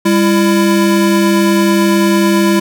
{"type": "tone pair together", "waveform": "square", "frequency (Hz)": [199.55, 335.6], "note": ["G3", "E4"], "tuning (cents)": [31, 31], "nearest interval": "major sixth", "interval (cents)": 900, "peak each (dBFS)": [-12, -12], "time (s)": [0.05, 2.6], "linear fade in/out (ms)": 10, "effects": []}